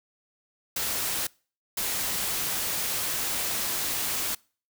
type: noise bursts at uneven times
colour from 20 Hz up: white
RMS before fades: -29 dBFS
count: 2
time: 0.76-1.27 / 1.77-4.35 s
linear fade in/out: 5 ms
effects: noise-tail reverb RT60 0.4 s tail -25 dB re dry